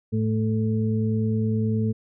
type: harmonic tone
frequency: 109.8 Hz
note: A2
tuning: 3 cents flat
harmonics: 1 / 2 / 4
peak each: -23 / -24 / -31 dBFS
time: 0.12-1.93 s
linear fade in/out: 20 ms
effects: none